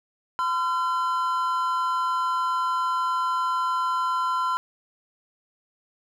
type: tone pair together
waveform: triangle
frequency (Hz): 1018.1 / 1365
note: C6 / F6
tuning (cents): -48 / -40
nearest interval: perfect fourth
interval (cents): 508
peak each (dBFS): -22 / -25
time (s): 0.39-4.57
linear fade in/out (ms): 0
effects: none